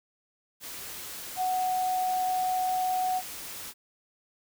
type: tone in noise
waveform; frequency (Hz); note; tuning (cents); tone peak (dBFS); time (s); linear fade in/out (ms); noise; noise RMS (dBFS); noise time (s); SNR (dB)
sine; 740; F#5; 0; -25; 1.36-3.22; 50; white; -40; 0.6-3.74; +12
effects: none